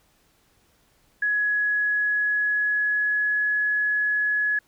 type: tone with pitch glide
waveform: sine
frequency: 1680 to 1691.7 Hz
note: G#6 to G#6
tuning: +19 to +31 cents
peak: -20 dBFS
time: 1.22-4.59 s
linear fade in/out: 5 ms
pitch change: +12 cents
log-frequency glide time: 1.61-3.5 s
effects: pink hiss -63 dBFS RMS until 4.67 s